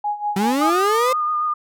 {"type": "tone with tremolo", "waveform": "sine", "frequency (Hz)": 830.6, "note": "G#5", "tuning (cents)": 0, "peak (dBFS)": -18, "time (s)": [0.04, 0.7], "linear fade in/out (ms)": 5, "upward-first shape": "sine", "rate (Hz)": 5.2, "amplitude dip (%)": 80}
{"type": "linear sweep", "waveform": "35% pulse", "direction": "up", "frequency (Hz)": [185, 525], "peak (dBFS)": -16, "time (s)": [0.36, 1.13], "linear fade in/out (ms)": 5}
{"type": "tone with vibrato", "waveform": "sine", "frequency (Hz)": 1221, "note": "D#6", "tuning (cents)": -33, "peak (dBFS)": -18, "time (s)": [0.61, 1.54], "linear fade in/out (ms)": 10, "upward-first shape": "triangle", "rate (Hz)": 7.5, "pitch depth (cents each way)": 27}
{"effects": []}